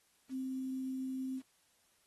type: tone with quantisation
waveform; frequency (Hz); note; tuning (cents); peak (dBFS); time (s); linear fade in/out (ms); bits
sine; 261.6; C4; 0; -36; 0.29-1.42; 50; 10
effects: white hiss -72 dBFS RMS until 2.06 s + AAC 32 kbps